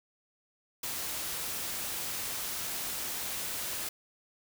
white noise, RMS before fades -36 dBFS, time 0.83-3.89 s, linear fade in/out 5 ms, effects none

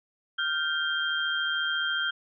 sine tone cluster, 1402 / 1556 / 3191 Hz, F6 / G6 / G7, +6 / -13 / +30 cents, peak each -30 dBFS, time 0.38-2.11 s, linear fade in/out 10 ms, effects none

